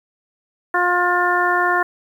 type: harmonic tone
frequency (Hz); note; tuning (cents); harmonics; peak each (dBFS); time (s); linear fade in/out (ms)
355.1; F4; +29; 1 / 2 / 3 / 4 / 5; -23 / -21 / -20 / -21 / -21; 0.74-1.83; 5
effects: 8-bit